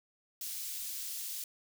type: high-pass noise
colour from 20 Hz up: white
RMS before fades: -40 dBFS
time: 0.41-1.44 s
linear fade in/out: 2 ms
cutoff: 3900 Hz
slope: 12 dB/octave
effects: none